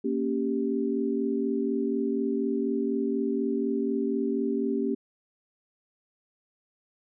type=chord; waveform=sine; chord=G diminished; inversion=first; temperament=equal; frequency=233.1 / 277.2 / 392 Hz; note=Bb3 / Db4 / G4; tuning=0 / 0 / 0 cents; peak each=-29 dBFS; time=0.04-4.95 s; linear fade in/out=10 ms; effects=none